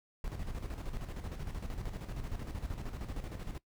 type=noise with tremolo; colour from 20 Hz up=brown; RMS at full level=-38 dBFS; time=0.24-3.58 s; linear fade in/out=2 ms; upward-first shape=square; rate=13 Hz; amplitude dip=55%; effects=noise-tail reverb RT60 0.1 s tail -19 dB re dry